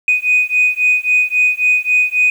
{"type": "beating tone pair", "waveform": "sine", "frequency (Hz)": [2489, 2492.7], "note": ["D#7", "D#7"], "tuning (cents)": [0, 3], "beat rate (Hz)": 3.7, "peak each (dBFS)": -13, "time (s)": [0.08, 2.3], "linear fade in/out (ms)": 2, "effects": ["tanh soft clip ceiling -5 dBFS", "7-bit"]}